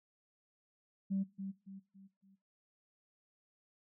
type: tone with echo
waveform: sine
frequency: 194 Hz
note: G3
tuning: 18 cents flat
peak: -31 dBFS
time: 1.1-1.24 s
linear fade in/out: 20 ms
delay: 280 ms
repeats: 4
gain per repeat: -8 dB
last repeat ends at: 2.36 s
effects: noise-tail reverb RT60 0.4 s tail -21 dB re dry + tanh soft clip ceiling -27 dBFS